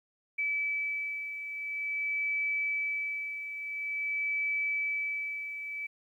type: beating tone pair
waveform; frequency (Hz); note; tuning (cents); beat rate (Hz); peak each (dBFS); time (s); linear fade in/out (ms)
sine; 2302 / 2302.48; D7 / D7; -35 / -35; 0.48; -38 / -31; 0.38-5.87; 10
effects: 11-bit